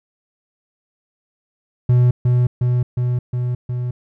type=tone with echo; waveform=triangle; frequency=123.47 Hz; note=B2; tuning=in tune; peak=-8 dBFS; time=1.89-2.11 s; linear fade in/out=5 ms; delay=360 ms; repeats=5; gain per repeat=-2 dB; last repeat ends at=3.91 s; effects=none